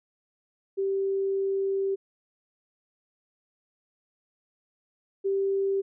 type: tone pair in turn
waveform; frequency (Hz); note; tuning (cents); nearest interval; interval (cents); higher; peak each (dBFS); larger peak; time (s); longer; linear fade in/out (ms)
sine; 390 / 391.5; G4 / G4; -9 / -2; unison; 7; second; -24 / -23; second; 0.77-1.96 / 5.24-5.82; first; 20
effects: none